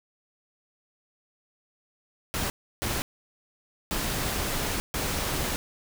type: noise bursts at uneven times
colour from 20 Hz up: pink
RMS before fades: -29 dBFS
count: 4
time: 2.34-2.5 / 2.82-3.02 / 3.91-4.8 / 4.94-5.56 s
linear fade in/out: 0 ms
effects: none